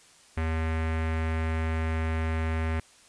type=tone with low-pass filter; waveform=square; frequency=80.4 Hz; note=E2; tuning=43 cents flat; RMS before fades=-28 dBFS; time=0.37-2.8 s; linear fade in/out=5 ms; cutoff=2100 Hz; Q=2.4; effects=white hiss -56 dBFS RMS until 3.08 s + resampled to 22050 Hz